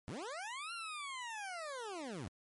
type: linear two-way sweep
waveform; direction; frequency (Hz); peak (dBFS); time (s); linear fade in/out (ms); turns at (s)
20% pulse; up then down; 75.5 to 1406 to 75.5; -37; 0.08-2.28; 0; 0.73
effects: MP3 48 kbps